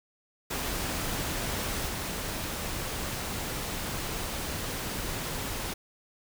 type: noise with level steps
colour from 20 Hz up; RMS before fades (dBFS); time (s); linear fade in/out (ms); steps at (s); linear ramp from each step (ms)
pink; -32 / -34; 0.5-5.74; 10; 1.87; 20
effects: none

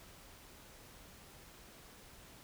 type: silence
effects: pink hiss -57 dBFS RMS until 2.43 s

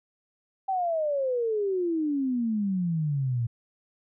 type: exponential sweep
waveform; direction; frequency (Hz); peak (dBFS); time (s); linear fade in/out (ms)
sine; down; 783 to 114; -24; 0.68-3.47; 10
effects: none

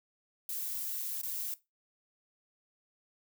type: noise with dropouts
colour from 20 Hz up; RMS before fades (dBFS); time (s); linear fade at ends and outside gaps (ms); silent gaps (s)
violet; -37; 0.49-1.54; 2; 1.215-1.232
effects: noise-tail reverb RT60 0.2 s tail -17 dB re dry

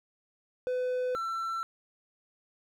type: tone pair in turn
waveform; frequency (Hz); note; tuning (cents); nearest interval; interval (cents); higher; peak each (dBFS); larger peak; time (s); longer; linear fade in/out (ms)
triangle; 503 / 1342.8; B4 / E6; +32 / +32; octave + perfect fourth; 1700; second; -26 / -29; first; 0.67-1.15 / 1.15-1.63; neither; 0
effects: none

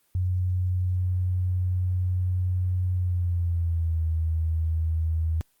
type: tone with pitch glide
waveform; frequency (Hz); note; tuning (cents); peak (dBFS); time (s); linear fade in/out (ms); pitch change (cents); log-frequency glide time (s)
sine; 91.1 to 80.69; F#2 to E2; -26 to -36; -22; 0.15-5.41; 0; -210; 2.95-4.05
effects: white hiss -67 dBFS RMS until 5.6 s + Opus 24 kbps

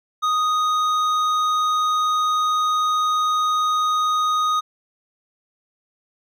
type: tone with hard clipping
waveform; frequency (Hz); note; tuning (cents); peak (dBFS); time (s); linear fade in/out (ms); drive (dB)
triangle; 1244.5; D#6; 0; -19; 0.22-4.61; 20; 12
effects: none

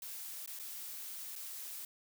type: noise with dropouts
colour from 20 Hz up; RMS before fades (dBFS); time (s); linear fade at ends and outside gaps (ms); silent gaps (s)
blue; -45; 0.02-1.85; 2; 0.461-0.475 / 0.59-0.596 / 1.355-1.36
effects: none

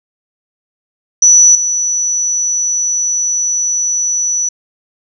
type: tone with level steps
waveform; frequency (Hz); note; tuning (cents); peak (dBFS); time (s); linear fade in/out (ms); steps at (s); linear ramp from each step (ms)
sine; 5930; F#8; +3; -3 / -12; 1.22-4.49; 5; 1.55; 2
effects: none

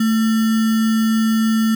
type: tone with sample-and-hold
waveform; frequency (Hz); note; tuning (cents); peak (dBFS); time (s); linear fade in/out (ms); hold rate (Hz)
sine; 221.7; A3; +13; -13; 0-1.75; 5; 1575
effects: none

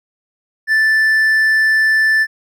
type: tone with hard clipping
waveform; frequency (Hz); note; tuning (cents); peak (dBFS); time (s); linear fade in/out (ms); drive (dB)
triangle; 1760; A6; 0; -11; 0.67-2.27; 50; 6
effects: none

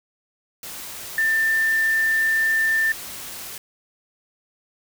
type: tone in noise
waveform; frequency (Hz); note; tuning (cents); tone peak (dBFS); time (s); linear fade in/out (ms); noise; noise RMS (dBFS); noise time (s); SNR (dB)
sine; 1786; A6; +25; -17; 1.18-2.92; 2; white; -35; 0.63-3.58; +15
effects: none

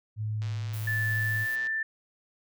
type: tone with tremolo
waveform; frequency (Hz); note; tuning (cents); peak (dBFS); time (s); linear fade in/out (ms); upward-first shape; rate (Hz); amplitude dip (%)
sine; 107.4; A2; -41; -28; 0.16-1.47; 50; sine; 1.3; 25
type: click train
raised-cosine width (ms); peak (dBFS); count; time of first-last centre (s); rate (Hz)
0.2; -29; 156; 0.42-1.67; 124
type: noise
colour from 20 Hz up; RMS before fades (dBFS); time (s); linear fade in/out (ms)
violet; -44; 0.73-1.56; 10
type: tone with pitch glide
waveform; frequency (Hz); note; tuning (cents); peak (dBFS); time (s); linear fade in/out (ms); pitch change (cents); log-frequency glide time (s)
sine; 1751 to 1773.4; A6 to A6; -9 to +13; -27; 0.87-1.83; 5; +22; 1.11-1.68
effects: none

